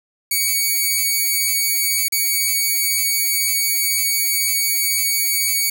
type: tone with dropouts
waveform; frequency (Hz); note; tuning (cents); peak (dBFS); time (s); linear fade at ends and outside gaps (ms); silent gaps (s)
5% pulse; 2249; C#7; +24; -7; 0.31-5.7; 5; 2.084-2.122
effects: none